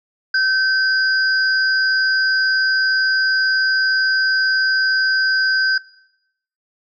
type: tone pair together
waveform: sine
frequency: 1543 / 4899 Hz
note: G6 / D#8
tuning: -28 / -28 cents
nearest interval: octave + minor sixth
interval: 2000 cents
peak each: -14 / -22 dBFS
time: 0.34-5.78 s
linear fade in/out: 5 ms
effects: noise-tail reverb RT60 0.8 s tail -22 dB re dry